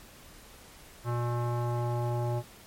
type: tone with low-pass filter sweep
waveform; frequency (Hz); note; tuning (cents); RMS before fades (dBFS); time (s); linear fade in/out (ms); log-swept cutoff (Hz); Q
square; 120; B2; -49; -30; 1.04-2.43; 50; 1200 to 760; 2.5
effects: pink hiss -52 dBFS RMS until 2.66 s + MP3 64 kbps